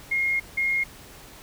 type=tone bursts at uneven times; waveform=sine; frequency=2142 Hz; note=C7; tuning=40 cents sharp; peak=-21 dBFS; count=2; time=0.11-0.4 / 0.57-0.84 s; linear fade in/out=10 ms; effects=pink hiss -46 dBFS RMS until 1.42 s